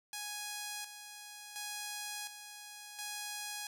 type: tone with tremolo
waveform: 5% pulse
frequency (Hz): 831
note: G#5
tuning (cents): +1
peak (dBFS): -28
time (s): 0.13-3.67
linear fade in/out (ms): 2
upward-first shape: square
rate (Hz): 0.7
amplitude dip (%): 60
effects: none